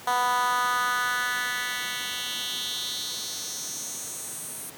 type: tone with high-pass filter sweep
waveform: 10% pulse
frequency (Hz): 246.9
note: B3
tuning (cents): 0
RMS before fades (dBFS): -29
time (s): 0.07-4.7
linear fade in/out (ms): 5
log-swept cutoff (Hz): 840 to 10000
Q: 2.6
effects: pink hiss -44 dBFS RMS until 4.77 s + high-pass 150 Hz 12 dB/octave